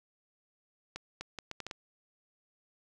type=accelerating click train; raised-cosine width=0.2 ms; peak=-22 dBFS; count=7; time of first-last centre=0.96-1.712 s; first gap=250 ms; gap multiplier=0.71; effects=none